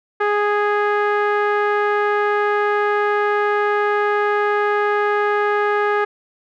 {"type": "tone with low-pass filter", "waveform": "sawtooth", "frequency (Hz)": 414.3, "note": "G#4", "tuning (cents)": -4, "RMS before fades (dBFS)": -18, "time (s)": [0.2, 6.05], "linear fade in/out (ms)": 10, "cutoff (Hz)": 1600, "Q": 2.3, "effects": []}